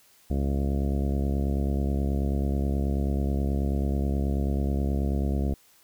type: harmonic tone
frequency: 69.3 Hz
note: C#2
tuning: in tune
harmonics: 1 / 2 / 3 / 4 / 5 / 6 / 7 / 8 / 9 / 10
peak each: -25 / -32 / -31 / -35 / -38 / -40 / -43 / -44 / -44 / -44 dBFS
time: 0.3-5.54 s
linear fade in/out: 5 ms
effects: white hiss -59 dBFS RMS until 5.83 s